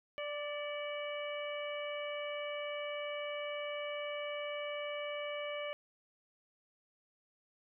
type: harmonic tone with a mistuned harmonic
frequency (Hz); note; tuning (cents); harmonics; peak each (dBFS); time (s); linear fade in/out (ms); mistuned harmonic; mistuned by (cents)
587.3; D5; 0; 1 / 2 / 3 / 4 / 5; -39 / -47 / -50 / -45 / -47; 0.18-5.73; 0; 4; -44
effects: none